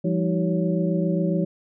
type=tone cluster; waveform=sine; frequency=172.1 / 199.4 / 317.5 / 383.8 / 559 Hz; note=F3 / G3 / D#4 / G4 / C#5; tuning=-25 / +30 / +35 / -37 / +14 cents; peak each=-22 / -28 / -28 / -30 / -29 dBFS; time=0.04-1.45 s; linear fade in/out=10 ms; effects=none